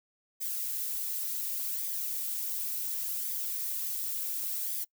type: noise with flanger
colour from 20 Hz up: violet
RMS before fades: -34 dBFS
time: 0.4-4.85 s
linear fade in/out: 20 ms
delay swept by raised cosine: 0.71 to 3.91 ms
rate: 0.69 Hz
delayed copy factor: -0.5
effects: noise-tail reverb RT60 0.1 s tail -23 dB re dry